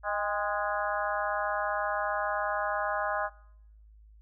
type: harmonic tone with a mistuned harmonic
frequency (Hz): 207.7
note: G#3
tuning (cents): 0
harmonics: 3 / 4 / 5 / 6 / 7 / 8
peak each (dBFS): -33 / -34 / -35 / -36 / -36 / -37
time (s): 0.03-3.3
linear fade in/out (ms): 50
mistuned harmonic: 4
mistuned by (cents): -48
effects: noise-tail reverb RT60 0.9 s tail -26 dB re dry + added 53 Hz sine -52 dBFS peak until 4.21 s